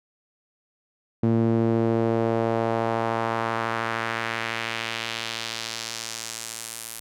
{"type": "tone with band-pass filter sweep", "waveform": "sawtooth", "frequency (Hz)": 114.1, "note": "A#2", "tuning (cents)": -37, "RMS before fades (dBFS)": -26, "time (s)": [1.23, 7], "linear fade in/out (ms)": 5, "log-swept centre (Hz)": [250, 11000], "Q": 1.3, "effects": []}